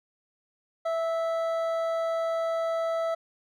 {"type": "tone pair together", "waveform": "triangle", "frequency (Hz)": [659.3, 1309.1], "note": ["E5", "E6"], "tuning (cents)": [0, -12], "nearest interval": "octave", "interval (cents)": 1188, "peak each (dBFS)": [-24, -33], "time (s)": [0.85, 3.15], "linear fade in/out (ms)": 10, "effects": []}